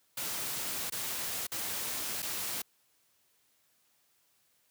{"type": "noise with dropouts", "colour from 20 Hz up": "white", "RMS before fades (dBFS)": -36, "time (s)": [0.17, 2.62], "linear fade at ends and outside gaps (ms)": 5, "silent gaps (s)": [[0.9, 0.921], [1.469, 1.517], [2.222, 2.226]], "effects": ["white hiss -71 dBFS RMS until 4.7 s", "high-pass 60 Hz 12 dB/octave"]}